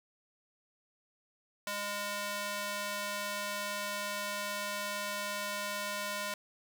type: tone with high-pass filter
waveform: square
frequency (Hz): 204.4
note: G#3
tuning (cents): -27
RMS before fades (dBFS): -37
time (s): 1.67-6.34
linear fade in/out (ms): 2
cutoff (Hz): 820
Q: 0.63
effects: none